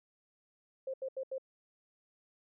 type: tone bursts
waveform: sine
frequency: 529 Hz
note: C5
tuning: 19 cents sharp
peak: -35 dBFS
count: 4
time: 0.87-1.382 s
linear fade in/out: 5 ms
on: 68 ms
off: 80 ms
effects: none